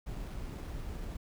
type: noise with sample-and-hold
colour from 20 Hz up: brown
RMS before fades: -40 dBFS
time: 0.06-1.17 s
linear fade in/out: 10 ms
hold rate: 7350 Hz
effects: none